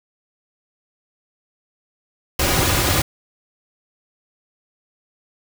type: noise with comb filter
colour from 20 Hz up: pink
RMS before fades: -18 dBFS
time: 2.39-3.02 s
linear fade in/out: 5 ms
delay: 4.5 ms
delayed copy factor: -0.5
effects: none